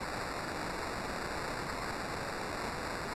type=noise with sample-and-hold; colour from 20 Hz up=white; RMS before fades=-38 dBFS; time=0-3.14 s; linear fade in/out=10 ms; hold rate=3150 Hz; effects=low-pass 9000 Hz 12 dB/octave